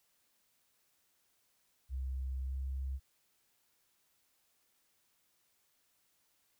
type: tone with pitch glide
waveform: sine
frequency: 65.41 to 66.55 Hz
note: C2 to C2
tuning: 0 to +30 cents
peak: -35 dBFS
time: 1.89-3 s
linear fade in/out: 50 ms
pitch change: +30 cents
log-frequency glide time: 2.44-2.55 s
effects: white hiss -75 dBFS RMS until 6.59 s